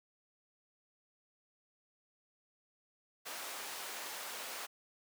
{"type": "high-pass noise", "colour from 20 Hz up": "pink", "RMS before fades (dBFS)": -44, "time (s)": [3.25, 4.67], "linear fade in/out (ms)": 20, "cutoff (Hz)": 640, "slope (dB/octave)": 12, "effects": []}